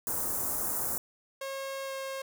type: band-stop noise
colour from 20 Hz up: white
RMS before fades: -32 dBFS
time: 0.07-0.98 s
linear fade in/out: 0 ms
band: 1300 to 7400 Hz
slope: 24 dB/octave
type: tone with pitch glide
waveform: sawtooth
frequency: 542 to 537.6 Hz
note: C#5 to C5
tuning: -39 to +47 cents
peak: -31 dBFS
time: 1.41-2.22 s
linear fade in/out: 5 ms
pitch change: -14 cents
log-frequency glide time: 1.85-1.92 s
effects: none